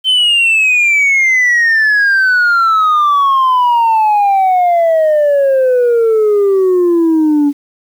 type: exponential sweep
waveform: sine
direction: down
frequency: 3100 to 283 Hz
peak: -5 dBFS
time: 0.04-7.53 s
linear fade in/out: 50 ms
effects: tanh soft clip ceiling -6 dBFS + 7-bit